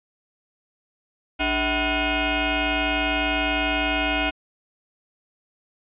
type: tone with frequency modulation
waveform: sine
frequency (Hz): 1108.7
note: C#6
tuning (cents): 0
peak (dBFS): -20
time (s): 1.39-4.31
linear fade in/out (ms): 20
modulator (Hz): 351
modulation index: 5.4
effects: resampled to 8000 Hz